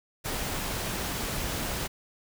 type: noise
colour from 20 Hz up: pink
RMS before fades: -32 dBFS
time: 0.24-1.88 s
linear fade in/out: 20 ms
effects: none